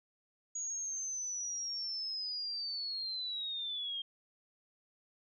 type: linear sweep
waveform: sine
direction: down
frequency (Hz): 6740 to 3197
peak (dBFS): -36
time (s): 0.55-4.02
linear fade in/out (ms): 5
effects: none